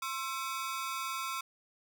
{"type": "ring-modulated tone", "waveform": "sawtooth", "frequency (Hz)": 1200, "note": "D6", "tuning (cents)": 37, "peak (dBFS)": -28, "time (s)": [0.02, 1.41], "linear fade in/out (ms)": 5, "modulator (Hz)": 139, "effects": []}